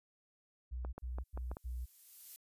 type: tone bursts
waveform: sine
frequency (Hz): 61.74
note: B1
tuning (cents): 0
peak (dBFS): -38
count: 4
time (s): 0.71-1.86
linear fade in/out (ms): 20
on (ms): 220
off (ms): 90
type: clicks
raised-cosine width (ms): 1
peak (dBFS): -31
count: 6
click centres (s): 0.849 / 0.98 / 1.185 / 1.375 / 1.515 / 1.569
type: noise with exponential growth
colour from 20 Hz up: violet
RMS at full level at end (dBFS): -47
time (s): 0.98-2.36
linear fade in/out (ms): 0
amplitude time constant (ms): 300
effects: resampled to 32000 Hz